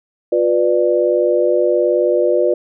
sine chord, B diminished, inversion second, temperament just, 355.6 / 493.9 / 592.7 Hz, F4 / B4 / D5, +31 / 0 / +16 cents, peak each -16 dBFS, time 0.32-2.54 s, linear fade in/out 5 ms, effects none

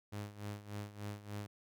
sawtooth tone with tremolo, 103.3 Hz, G#2, 9 cents flat, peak -36 dBFS, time 0.12-1.47 s, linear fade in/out 10 ms, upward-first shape sine, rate 3.4 Hz, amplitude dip 80%, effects none

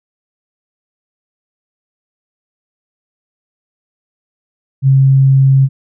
sine tone, 134.9 Hz, C#3, 47 cents flat, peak -5 dBFS, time 4.82-5.69 s, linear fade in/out 50 ms, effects none

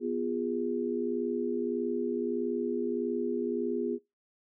sine chord, F diminished, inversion second, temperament equal with one note detuned, 246.9 / 349.2 / 410.8 Hz, Cb4 / F4 / Ab4, 0 / 0 / -19 cents, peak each -33 dBFS, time 0-3.99 s, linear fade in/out 50 ms, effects noise-tail reverb RT60 0.2 s tail -20 dB re dry

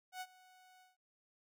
sawtooth tone with ADSR envelope, 740 Hz, F#5, in tune, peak -37 dBFS, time 0.12-0.97 s, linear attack 89 ms, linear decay 50 ms, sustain -21 dB, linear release 160 ms, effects none

